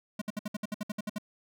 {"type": "tone bursts", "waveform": "square", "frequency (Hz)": 210, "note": "G#3", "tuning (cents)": 19, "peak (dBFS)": -32, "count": 12, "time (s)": [0.19, 1.184], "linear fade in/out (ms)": 5, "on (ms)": 26, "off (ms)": 62, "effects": []}